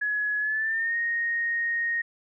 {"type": "tone with pitch glide", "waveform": "sine", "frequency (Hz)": [1689, 1863.3], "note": ["G#6", "A#6"], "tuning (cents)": [29, -1], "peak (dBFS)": -24, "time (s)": [0.01, 2.02], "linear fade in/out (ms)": 10, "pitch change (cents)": 170, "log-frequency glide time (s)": [0.39, 0.96], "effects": []}